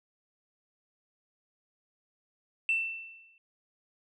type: tone with exponential decay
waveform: sine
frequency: 2677 Hz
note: E7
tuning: 26 cents sharp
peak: -22 dBFS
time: 2.69-3.38 s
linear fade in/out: 1 ms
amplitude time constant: 150 ms
effects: tanh soft clip ceiling -19 dBFS